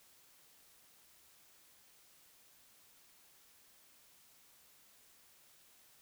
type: silence
effects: white hiss -65 dBFS RMS until 6.01 s